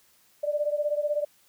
sine beating tone pair, 587.3 / 603.3 Hz, D5 / D5, 0 / +46 cents, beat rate 16 Hz, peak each -26 / -29 dBFS, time 0.43-1.25 s, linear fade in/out 10 ms, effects white hiss -62 dBFS RMS until 1.48 s

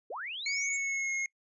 sine linear sweep, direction up, 370 to 7459 Hz, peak -36 dBFS, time 0.1-0.77 s, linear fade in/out 5 ms
square tone with pitch glide, 2233 to 2157 Hz, C#7 to C#7, +12 to -48 cents, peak -31 dBFS, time 0.46-1.26 s, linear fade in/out 2 ms, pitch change -60 cents, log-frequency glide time 0.64-1.12 s
effects noise-tail reverb RT60 0.1 s tail -24 dB re dry + resampled to 22050 Hz

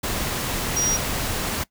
sine tone in noise, 5730 Hz, F8, 44 cents sharp, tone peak -19 dBFS, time 0.76-0.97 s, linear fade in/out 10 ms, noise pink, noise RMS -26 dBFS, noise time 0.03-1.64 s, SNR +4 dB, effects noise-tail reverb RT60 0.1 s tail -20 dB re dry

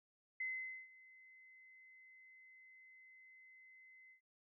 sine tone with ADSR envelope, 2049 Hz, C7, 37 cents flat, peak -38 dBFS, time 0.4-4.21 s, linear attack 6 ms, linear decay 470 ms, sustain -22 dB, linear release 100 ms, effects none

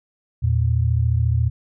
sine tone pair together, 82.28 / 116.54 Hz, E2 / A#2, -3 / 0 cents, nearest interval tritone, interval 603 cents, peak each -19 / -18 dBFS, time 0.42-1.5 s, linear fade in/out 20 ms, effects none

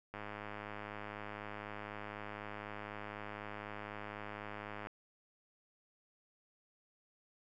click train, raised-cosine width 0.5 ms, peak -29 dBFS, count 493, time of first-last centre 0.14-4.871 s, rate 104 Hz, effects none

